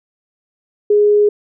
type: tone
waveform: sine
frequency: 415.3 Hz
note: G#4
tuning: in tune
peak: -8 dBFS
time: 0.9-1.29 s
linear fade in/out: 5 ms
effects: none